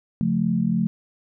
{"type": "chord", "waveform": "sine", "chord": "Db augmented", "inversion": "none", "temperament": "equal with one note detuned", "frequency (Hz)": [138.59, 177.05, 220], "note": ["Db3", "F3", "A3"], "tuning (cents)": [0, 24, 0], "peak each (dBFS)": [-28, -22, -22], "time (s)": [0.21, 0.87], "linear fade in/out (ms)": 0, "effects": []}